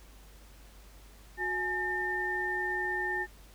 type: tone cluster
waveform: sine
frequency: 365.6 / 841 / 1805 Hz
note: F#4 / G#5 / A6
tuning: -21 / +22 / +44 cents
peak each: -37 / -37 / -31 dBFS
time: 1.37-3.27 s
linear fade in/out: 50 ms
effects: added 50 Hz sine -52 dBFS peak until 3.54 s + pink hiss -58 dBFS RMS until 3.54 s